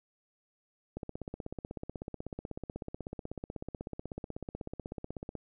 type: click train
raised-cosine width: 2 ms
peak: -25 dBFS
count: 72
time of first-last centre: 0.97-5.353 s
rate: 16.2 Hz
effects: none